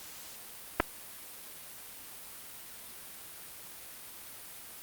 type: clicks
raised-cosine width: 0.5 ms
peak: -9 dBFS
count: 2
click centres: 0.8 / 0.803 s
effects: white hiss -47 dBFS RMS until 4.82 s + Opus 48 kbps